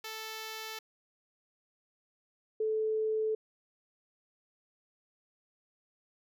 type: tone pair in turn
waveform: 5% pulse / sine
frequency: 440 / 436 Hz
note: A4 / A4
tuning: 0 / -16 cents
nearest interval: unison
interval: 16 cents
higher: first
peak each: -28 dBFS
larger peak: neither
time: 0.04-0.79 / 2.6-3.35 s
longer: neither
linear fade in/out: 5 ms
effects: none